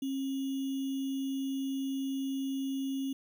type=tone with sample-and-hold; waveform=sine; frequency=270 Hz; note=C#4; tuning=45 cents flat; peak=-31 dBFS; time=0.02-3.13 s; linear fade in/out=5 ms; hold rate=3150 Hz; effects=none